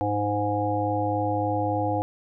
harmonic tone, 103.5 Hz, G#2, 5 cents flat, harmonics 1 / 3 / 5 / 7 / 8, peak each -29 / -29 / -29 / -29 / -29 dBFS, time 0.01-2.02 s, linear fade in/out 0 ms, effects none

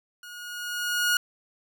sawtooth tone with level ramp, 1442 Hz, F#6, 45 cents flat, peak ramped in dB -38 to -16 dBFS, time 0.23-1.17 s, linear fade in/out 2 ms, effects none

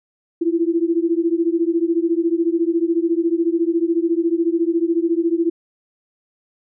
sine beating tone pair, 329.6 / 343.6 Hz, E4 / F4, 0 / -28 cents, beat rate 14 Hz, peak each -18 / -19 dBFS, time 0.41-5.5 s, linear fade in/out 10 ms, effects none

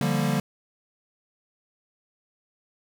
square chord, G minor seventh, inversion second, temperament equal, 146.83 / 174.61 / 196 / 233.1 Hz, D3 / F3 / G3 / Bb3, 0 / 0 / 0 / 0 cents, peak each -27 / -30 / -29 / -29 dBFS, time 0.01-0.4 s, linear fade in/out 2 ms, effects none

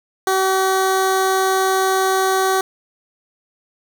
15% pulse tone with notch filter, 380.5 Hz, F#4, 48 cents sharp, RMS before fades -17 dBFS, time 0.27-2.61 s, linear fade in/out 2 ms, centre 2700 Hz, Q 1.6, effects none

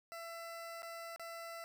20% pulse tone with dropouts, 670 Hz, E5, 28 cents sharp, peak -40 dBFS, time 0.12-1.64 s, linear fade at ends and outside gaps 0 ms, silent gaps 0.821-0.83 / 1.161-1.196 s, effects none

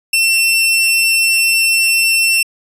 sawtooth tone, 2698 Hz, E7, 40 cents sharp, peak -7 dBFS, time 0.13-2.43 s, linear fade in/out 5 ms, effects resampled to 32000 Hz

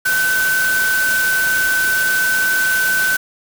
sine tone in noise, 1521 Hz, F#6, 47 cents sharp, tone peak -14 dBFS, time 0.05-3.17 s, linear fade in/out 10 ms, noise white, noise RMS -23 dBFS, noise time 0.05-3.17 s, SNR +6 dB, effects none

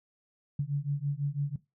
sine beating tone pair, 140 / 146 Hz, C#3 / D3, +18 / -10 cents, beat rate 6 Hz, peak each -31 dBFS, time 0.59-1.56 s, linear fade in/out 5 ms, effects noise-tail reverb RT60 0.2 s tail -17 dB re dry

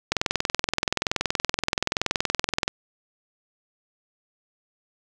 click train, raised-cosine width 0.2 ms, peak -4 dBFS, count 55, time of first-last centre 0.12-2.679 s, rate 21.1 Hz, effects none

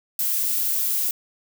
violet noise, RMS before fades -23 dBFS, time 0.19-1.11 s, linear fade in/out 2 ms, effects none

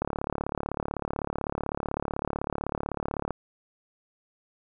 click train, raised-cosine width 1 ms, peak -15 dBFS, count 119, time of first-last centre 0.02-3.307 s, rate 35.9 Hz, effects none

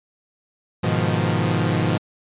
sawtooth chord, F half-diminished seventh, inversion first, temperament equal, 103.83 / 123.47 / 155.56 / 174.61 Hz, Ab2 / Cb3 / Eb3 / F3, 0 / 0 / 0 / 0 cents, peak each -20 dBFS, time 0.83-1.98 s, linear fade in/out 10 ms, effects resampled to 8000 Hz

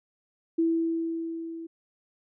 sine tone with level ramp, 329.6 Hz, E4, in tune, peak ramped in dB -20 to -36 dBFS, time 0.58-1.67 s, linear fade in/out 10 ms, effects none

